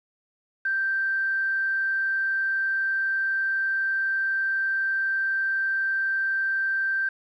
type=tone with quantisation; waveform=sine; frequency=1568 Hz; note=G6; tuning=in tune; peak=-22 dBFS; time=0.65-7.09 s; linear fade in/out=5 ms; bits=7; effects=low-pass 3000 Hz 12 dB/octave